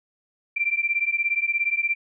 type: beating tone pair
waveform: sine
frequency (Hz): 2349 / 2366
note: D7 / D7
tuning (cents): 0 / +12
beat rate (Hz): 17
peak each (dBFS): -24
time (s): 0.56-1.95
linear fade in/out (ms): 10
effects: none